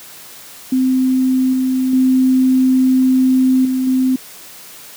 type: tone with level steps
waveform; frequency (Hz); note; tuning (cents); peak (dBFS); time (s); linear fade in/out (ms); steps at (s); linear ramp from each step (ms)
sine; 258.9; C4; -18; -11 / -13 / -9 / -14 / -11; 0.72-4.16; 5; 1.53 / 1.93 / 3.65 / 3.87; 2
effects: white hiss -37 dBFS RMS until 4.96 s + high-pass 100 Hz 12 dB/octave